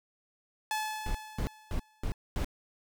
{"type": "tone with exponential decay", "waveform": "sawtooth", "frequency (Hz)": 862, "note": "A5", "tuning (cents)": -36, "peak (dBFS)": -25, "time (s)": [0.71, 2.14], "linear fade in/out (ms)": 1, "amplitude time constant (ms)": 310}
{"type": "noise bursts", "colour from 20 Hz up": "brown", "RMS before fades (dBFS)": -31, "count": 5, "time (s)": [1.06, 2.445], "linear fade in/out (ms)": 0, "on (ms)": 85, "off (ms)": 240}
{"effects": []}